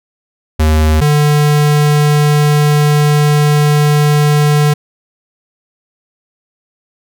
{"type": "tone pair in turn", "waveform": "square", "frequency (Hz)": [77.78, 148.24], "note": ["D#2", "D3"], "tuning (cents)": [0, 17], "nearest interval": "major seventh", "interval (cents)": 1117, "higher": "second", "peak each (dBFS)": -8, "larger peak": "neither", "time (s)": [[0.59, 1.01], [1.01, 4.74]], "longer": "second", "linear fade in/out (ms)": 10, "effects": []}